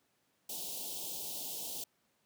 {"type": "band-stop noise", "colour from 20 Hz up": "white", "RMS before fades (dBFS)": -41, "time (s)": [0.49, 1.84], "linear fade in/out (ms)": 5, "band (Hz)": [880, 2900], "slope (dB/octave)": 48, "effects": ["pink hiss -75 dBFS RMS until 2.25 s", "high-pass 150 Hz 12 dB/octave"]}